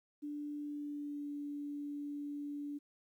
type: tone with pitch glide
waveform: sine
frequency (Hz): 293.7 to 289.5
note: D4 to D4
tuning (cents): 0 to -25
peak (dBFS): -39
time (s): 0.22-2.79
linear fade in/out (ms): 20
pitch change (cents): -25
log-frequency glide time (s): 0.58-1.29
effects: 12-bit